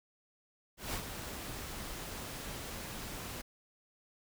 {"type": "noise with ADSR envelope", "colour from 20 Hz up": "pink", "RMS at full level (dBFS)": -36, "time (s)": [0.77, 3.42], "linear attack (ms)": 170, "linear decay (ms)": 72, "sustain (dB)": -7, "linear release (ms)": 12, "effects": []}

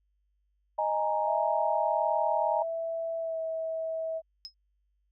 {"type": "chord", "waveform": "sine", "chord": "D# suspended fourth", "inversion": "none", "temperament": "equal with one note detuned", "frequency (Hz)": [619.7, 830.6, 932.3], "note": ["D#5", "G#5", "A#5"], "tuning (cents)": [-7, 0, 0], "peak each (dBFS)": -30, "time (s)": [0.78, 2.63], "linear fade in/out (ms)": 10}
{"type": "tone with pitch glide", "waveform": "sine", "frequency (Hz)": [659.3, 647.2], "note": ["E5", "E5"], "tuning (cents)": [0, -32], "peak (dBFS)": -30, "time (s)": [1.25, 4.22], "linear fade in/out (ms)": 50, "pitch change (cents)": -32, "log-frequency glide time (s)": [3.19, 3.39]}
{"type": "tone with exponential decay", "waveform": "sine", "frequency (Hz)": 5130, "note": "E8", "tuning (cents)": -48, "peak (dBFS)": -34, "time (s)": [4.45, 4.54], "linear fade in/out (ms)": 0, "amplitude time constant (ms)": 18}
{"effects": ["added 50 Hz sine -70 dBFS peak until 5.11 s"]}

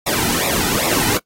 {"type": "noise with flanger", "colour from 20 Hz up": "pink", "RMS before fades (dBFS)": -18, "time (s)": [0.06, 1.18], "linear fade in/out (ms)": 10, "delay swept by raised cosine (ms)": [0.64, 1.84], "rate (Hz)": 2.5, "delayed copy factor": -0.95, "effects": ["noise-tail reverb RT60 0.1 s tail -20 dB re dry", "AAC 48 kbps"]}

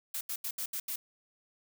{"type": "noise bursts at uneven times", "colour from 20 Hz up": "blue", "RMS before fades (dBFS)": -36, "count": 6, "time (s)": [[0.14, 0.21], [0.29, 0.36], [0.44, 0.51], [0.58, 0.66], [0.73, 0.8], [0.88, 0.96]], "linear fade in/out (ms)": 5, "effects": []}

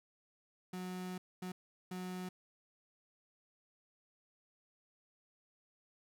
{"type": "tone bursts at uneven times", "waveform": "35% pulse", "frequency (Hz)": 182.9, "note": "F#3", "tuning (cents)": -20, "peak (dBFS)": -39, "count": 3, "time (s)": [[0.73, 1.18], [1.42, 1.52], [1.91, 2.29]], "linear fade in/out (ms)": 5, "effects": []}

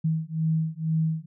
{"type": "beating tone pair", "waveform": "sine", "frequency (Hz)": [158.8, 160.9], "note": ["D#3", "E3"], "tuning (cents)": [36, -42], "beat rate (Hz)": 2.1, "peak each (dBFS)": -26, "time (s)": [0.04, 1.26], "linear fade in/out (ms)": 10, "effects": []}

